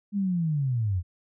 sine linear sweep, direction down, 207.7 to 83.5 Hz, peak -23 dBFS, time 0.12-1.03 s, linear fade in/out 50 ms, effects none

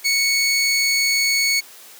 20% pulse tone, 2217 Hz, C#7, in tune, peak -11 dBFS, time 0.04-1.61 s, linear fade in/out 20 ms, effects white hiss -43 dBFS RMS until 1.99 s + high-pass 300 Hz 12 dB/octave

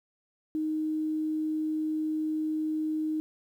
sine tone, 311.1 Hz, D#4, in tune, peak -27 dBFS, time 0.55-3.2 s, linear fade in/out 0 ms, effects 10-bit

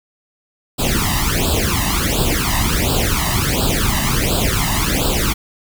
pink noise with flanger, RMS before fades -17 dBFS, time 0.78-5.34 s, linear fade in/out 20 ms, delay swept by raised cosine 0.24 to 1.06 ms, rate 1.4 Hz, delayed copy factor +1, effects none

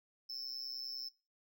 triangle tone with amplitude modulation, 5274 Hz, E8, in tune, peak -36 dBFS, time 0.29-1.09 s, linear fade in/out 10 ms, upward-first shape sine, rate 130 Hz, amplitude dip 100%, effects noise-tail reverb RT60 0.3 s tail -19 dB re dry

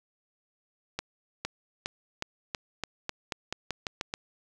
accelerating click train, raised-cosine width 0.2 ms, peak -14 dBFS, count 13, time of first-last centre 0.99-4.139 s, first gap 460 ms, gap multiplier 0.89, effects none

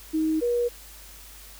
sine tone pair in turn, 315.2 / 480 Hz, D#4 / B4, +23 / -49 cents, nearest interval perfect fifth, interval 728 cents, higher second, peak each -21 dBFS, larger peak neither, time 0.13-0.41 / 0.41-0.69 s, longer neither, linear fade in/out 20 ms, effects added 50 Hz sine -48 dBFS peak until 1.59 s + white hiss -47 dBFS RMS until 1.59 s

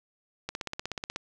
click train, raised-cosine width 0.2 ms, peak -16 dBFS, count 12, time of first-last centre 0.49-1.161 s, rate 16.4 Hz, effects none

